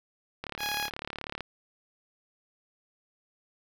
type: click train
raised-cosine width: 0.3 ms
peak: -19 dBFS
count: 36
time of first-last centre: 0.44-1.407 s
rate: 36.2 Hz
type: tone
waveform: 10% pulse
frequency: 830.6 Hz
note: G#5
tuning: in tune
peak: -22 dBFS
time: 0.58-0.9 s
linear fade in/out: 50 ms
effects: none